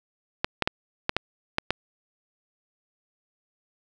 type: clicks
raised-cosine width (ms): 0.3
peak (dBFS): -6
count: 7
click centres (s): 0.445 / 0.623 / 0.675 / 1.094 / 1.166 / 1.584 / 1.706
effects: none